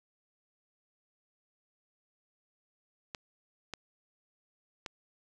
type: clicks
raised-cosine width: 0.2 ms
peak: -21 dBFS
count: 3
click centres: 3.148 / 3.737 / 4.862 s
effects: none